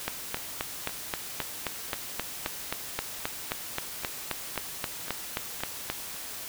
two click trains, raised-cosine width 0.3 ms, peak -22 / -12 dBFS, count 11 / 23, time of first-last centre 0.37-5.606 / 0.08-5.9 s, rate 1.91 / 3.78 Hz, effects white hiss -39 dBFS RMS until 6.48 s

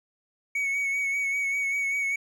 triangle tone with vibrato, 2231 Hz, C#7, 11 cents sharp, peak -23 dBFS, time 0.55-2.16 s, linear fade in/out 5 ms, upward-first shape sine, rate 5.1 Hz, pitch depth 29 cents each way, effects none

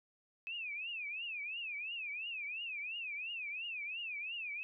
sine tone with vibrato, 2550 Hz, D#7, 42 cents sharp, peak -39 dBFS, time 0.47-4.63 s, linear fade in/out 0 ms, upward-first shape triangle, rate 2.9 Hz, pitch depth 220 cents each way, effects none

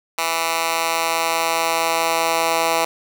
10% pulse tone with high-pass filter sweep, 164.81 Hz, E3, in tune, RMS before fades -20 dBFS, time 0.18-2.85 s, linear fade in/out 5 ms, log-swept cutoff 1100 to 670 Hz, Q 0.86, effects none

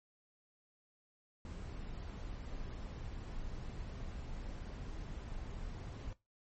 brown noise, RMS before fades -44 dBFS, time 1.45-6.13 s, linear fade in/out 2 ms, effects noise-tail reverb RT60 0.2 s tail -17 dB re dry + MP3 32 kbps

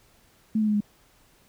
sine tone with pitch steps, 218.2 / 214.3 / 210.5 / 206.8 Hz, A3 / A3 / G#3 / G#3, -14 / -45 / +24 / -7 cents, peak -20 dBFS, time 0.55-0.806 s, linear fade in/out 5 ms, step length 64 ms, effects pink hiss -60 dBFS RMS until 1.48 s

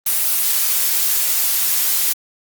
blue noise, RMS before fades -17 dBFS, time 0.06-2.13 s, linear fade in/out 5 ms, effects Opus 32 kbps

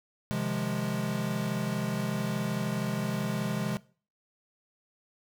square chord, F minor seventh, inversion second, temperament equal, 130.81 / 155.56 / 174.61 / 207.7 Hz, C3 / Eb3 / F3 / Ab3, 0 / 0 / 0 / 0 cents, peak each -35 / -38 / -36 / -33 dBFS, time 0.31-3.77 s, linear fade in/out 0 ms, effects noise-tail reverb RT60 0.4 s tail -20 dB re dry

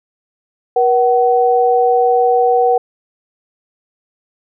sine tone pair together, 480 / 753.6 Hz, B4 / F#5, -49 / +32 cents, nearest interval minor sixth, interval 781 cents, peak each -12 dBFS, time 0.76-2.78 s, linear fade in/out 5 ms, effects none

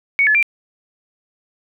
sine tone with pitch steps, 2229 / 1717 / 2367 Hz, C#7 / A6 / D7, +9 / -43 / +13 cents, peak -11 dBFS, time 0.19-0.427 s, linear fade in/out 0 ms, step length 79 ms, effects none

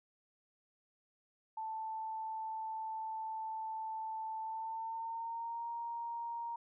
sine tone with pitch glide, 882 to 934.4 Hz, A5 to A#5, +4 to +4 cents, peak -38 dBFS, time 1.57-6.56 s, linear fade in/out 5 ms, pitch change +100 cents, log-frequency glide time 4.4-5.67 s, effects none

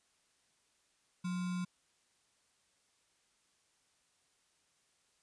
sine tone with sample-and-hold, 180.3 Hz, F#3, 45 cents flat, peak -34 dBFS, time 1.24-1.65 s, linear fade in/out 10 ms, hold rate 1225 Hz, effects white hiss -74 dBFS RMS until 5.22 s + resampled to 22050 Hz

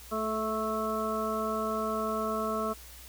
harmonic tone with a mistuned harmonic, 219.2 Hz, A3, 6 cents flat, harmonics 1 / 2 / 3 / 5 / 6, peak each -35 / -35 / -35 / -35 / -35 dBFS, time 0.11-2.74 s, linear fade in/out 20 ms, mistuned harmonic 2, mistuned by -17 cents, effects added 60 Hz sine -50 dBFS peak until 3.08 s + white hiss -50 dBFS RMS until 3.08 s

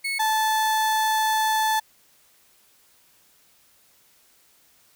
35% pulse tone pair in turn, 2200 / 873.1 Hz, C#7 / A5, -14 / -14 cents, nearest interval octave + major third, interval 1600 cents, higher first, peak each -23 / -18 dBFS, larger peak second, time 0.04-0.19 / 0.19-1.8 s, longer second, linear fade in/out 10 ms, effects white hiss -59 dBFS RMS until 4.95 s

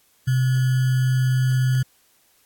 sine tone with sample-and-hold, 128.8 Hz, C3, 27 cents flat, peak -16 dBFS, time 0.27-1.83 s, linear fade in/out 10 ms, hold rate 1575 Hz, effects white hiss -60 dBFS RMS until 2.45 s + AAC 64 kbps

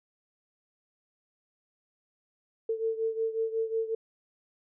sine beating tone pair, 446.8 / 452.3 Hz, A4 / A4, +27 / +48 cents, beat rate 5.5 Hz, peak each -29 / -33 dBFS, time 2.69-3.95 s, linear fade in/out 5 ms, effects none

